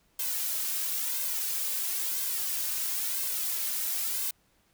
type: noise with flanger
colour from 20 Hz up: blue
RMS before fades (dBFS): -31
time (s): 0.19-4.31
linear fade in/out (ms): 5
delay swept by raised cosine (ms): 1.9 to 3.3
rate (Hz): 0.99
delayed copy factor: +1
effects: pink hiss -68 dBFS RMS until 4.73 s